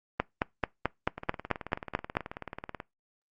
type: two click trains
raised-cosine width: 0.5 ms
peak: -10 / -22 dBFS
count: 10 / 31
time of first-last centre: 0.2-2.169 / 1.18-2.802 s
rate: 4.57 / 18.5 Hz
effects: noise-tail reverb RT60 0.2 s tail -24 dB re dry + Opus 32 kbps